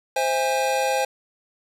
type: chord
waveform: square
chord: C augmented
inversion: none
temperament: just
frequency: 523.3 / 654.1 / 817.6 Hz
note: C5 / E5 / G#5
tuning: 0 / -14 / -27 cents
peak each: -24 / -30 / -24 dBFS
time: 0.16-1.05 s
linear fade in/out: 5 ms
effects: low-pass 12000 Hz 12 dB/octave + 8-bit